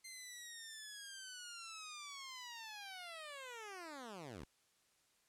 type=linear sweep; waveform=10% pulse; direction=down; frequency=2093 to 55.3 Hz; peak=-40 dBFS; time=0.04-4.45 s; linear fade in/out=10 ms; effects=white hiss -75 dBFS RMS until 5.28 s + low-pass 10000 Hz 12 dB/octave